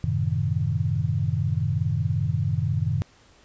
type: chord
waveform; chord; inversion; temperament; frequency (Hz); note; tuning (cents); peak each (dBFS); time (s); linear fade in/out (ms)
sine; F# diminished seventh; none; equal with one note detuned; 93.14 / 110 / 130.81 / 155.56; F#2 / A2 / C3 / Eb3; +12 / 0 / 0 / 0; -27; 0.04-3.02; 0
effects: pink hiss -56 dBFS RMS until 3.44 s + resampled to 16000 Hz